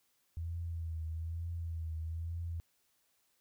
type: tone with vibrato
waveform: sine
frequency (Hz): 82.41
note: E2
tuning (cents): 0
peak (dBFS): -36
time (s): 0.37-2.6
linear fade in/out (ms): 0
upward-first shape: triangle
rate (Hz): 1.1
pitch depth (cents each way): 58
effects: white hiss -75 dBFS RMS until 3.4 s